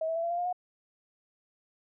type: tone with pitch steps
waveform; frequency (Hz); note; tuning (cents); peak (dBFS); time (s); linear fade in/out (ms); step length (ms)
sine; 640 / 653.1 / 666.4 / 680 / 693.9 / 708.1 / 722.5; D#5 / E5 / E5 / F5 / F5 / F5 / F#5; +49 / -16 / +19 / -46 / -11 / +24 / -41; -28; 0.01-0.528; 5; 74
effects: none